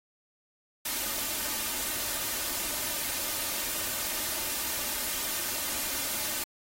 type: noise with comb filter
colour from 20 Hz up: white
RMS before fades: -32 dBFS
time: 0.85-6.44 s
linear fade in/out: 5 ms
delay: 3.3 ms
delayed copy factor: +0.5
effects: AAC 48 kbps

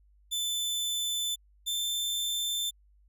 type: tone pair in turn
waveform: sawtooth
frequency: 3520 / 3551 Hz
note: A7 / A7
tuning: 0 / +15 cents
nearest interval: unison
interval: 15 cents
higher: second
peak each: -26 dBFS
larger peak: neither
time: 0.31-1.36 / 1.66-2.71 s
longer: neither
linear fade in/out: 20 ms
effects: added 50 Hz sine -59 dBFS peak until 3.08 s

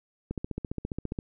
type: click train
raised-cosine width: 3 ms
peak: -19 dBFS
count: 14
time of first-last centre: 0.31-1.188 s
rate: 14.8 Hz
effects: none

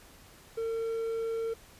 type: tone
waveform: triangle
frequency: 453.8 Hz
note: A#4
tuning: 47 cents flat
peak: -28 dBFS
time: 0.57-1.54 s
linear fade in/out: 10 ms
effects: pink hiss -55 dBFS RMS until 1.79 s + resampled to 32000 Hz

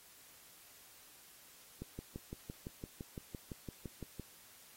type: click train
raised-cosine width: 3 ms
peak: -30 dBFS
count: 15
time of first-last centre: 1.82-4.197 s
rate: 5.89 Hz
effects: white hiss -60 dBFS RMS until 4.76 s + AAC 48 kbps

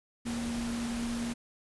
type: tone in noise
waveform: sine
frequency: 235.4 Hz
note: A#3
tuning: 17 cents sharp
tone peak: -32 dBFS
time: 0.25-1.34 s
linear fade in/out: 20 ms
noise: pink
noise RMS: -40 dBFS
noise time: 0.25-1.34 s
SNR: +5 dB
effects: resampled to 24000 Hz

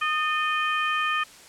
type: harmonic tone with a mistuned harmonic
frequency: 619 Hz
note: D#5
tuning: 9 cents flat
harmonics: 2 / 3 / 4 / 5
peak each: -25 / -29 / -29 / -33 dBFS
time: 0.01-1.24 s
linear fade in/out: 10 ms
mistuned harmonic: 3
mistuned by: -54 cents
effects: white hiss -48 dBFS RMS until 1.48 s + low-pass 9000 Hz 12 dB/octave

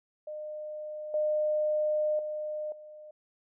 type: tone with level steps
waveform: sine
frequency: 608 Hz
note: D#5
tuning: 40 cents flat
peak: -36 / -25 / -32 / -45 dBFS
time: 0.27-3.11 s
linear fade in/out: 5 ms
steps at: 1.14 / 2.19 / 2.72 s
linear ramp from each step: 2 ms
effects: none

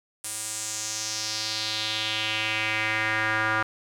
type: tone with band-pass filter sweep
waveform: square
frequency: 109 Hz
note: A2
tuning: 16 cents flat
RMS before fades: -28 dBFS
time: 0.24-3.63 s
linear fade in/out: 5 ms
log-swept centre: 9400 to 1400 Hz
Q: 2.9
effects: none

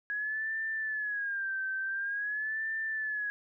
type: tone with vibrato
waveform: sine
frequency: 1661.2 Hz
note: G#6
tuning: in tune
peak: -31 dBFS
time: 0.1-3.3 s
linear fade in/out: 0 ms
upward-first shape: sine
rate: 0.47 Hz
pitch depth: 120 cents each way
effects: none

